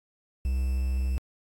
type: tone with quantisation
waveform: triangle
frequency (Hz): 64.6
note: C2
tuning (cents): -21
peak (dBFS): -22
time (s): 0.45-1.18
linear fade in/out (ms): 0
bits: 8
effects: AAC 48 kbps